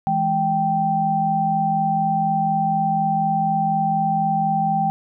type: tone cluster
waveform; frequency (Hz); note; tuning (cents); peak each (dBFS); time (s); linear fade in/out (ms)
sine; 164.6 / 208.7 / 781; E3 / G#3 / G5; -2 / +9 / -7; -25 / -26 / -18; 0.07-4.9; 0
effects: none